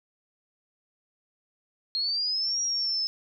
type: linear two-way sweep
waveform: sine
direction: up then down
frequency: 4208 to 5690 to 5190 Hz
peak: -25 dBFS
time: 1.95-3.07 s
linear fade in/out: 0 ms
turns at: 2.61 s
effects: none